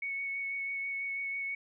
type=tone with vibrato; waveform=sine; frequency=2217 Hz; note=C#7; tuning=in tune; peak=-33 dBFS; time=0.02-1.55 s; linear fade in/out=5 ms; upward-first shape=sine; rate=6.1 Hz; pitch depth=12 cents each way; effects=none